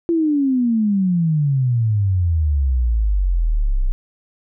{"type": "exponential sweep", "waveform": "sine", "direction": "down", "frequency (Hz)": [343.1, 30.16], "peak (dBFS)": -14, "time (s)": [0.09, 3.92], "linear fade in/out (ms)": 0, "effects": []}